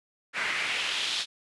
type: noise with band-pass filter sweep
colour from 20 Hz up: pink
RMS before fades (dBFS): -30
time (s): 0.33-1.26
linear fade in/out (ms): 50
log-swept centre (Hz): 1800 to 3900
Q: 2.4
effects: resampled to 24000 Hz